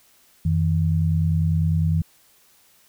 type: tone pair together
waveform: sine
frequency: 89.57 / 159.6 Hz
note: F2 / D#3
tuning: +44 / +44 cents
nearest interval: minor seventh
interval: 1000 cents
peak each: -20 dBFS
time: 0.45-2.02 s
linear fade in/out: 5 ms
effects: white hiss -57 dBFS RMS until 2.88 s